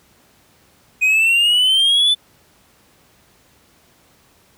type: exponential sweep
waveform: triangle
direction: up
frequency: 2489 to 3520 Hz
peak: -10 dBFS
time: 1.01-2.15 s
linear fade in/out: 20 ms
effects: pink hiss -54 dBFS RMS until 4.57 s + high-pass 60 Hz 12 dB/octave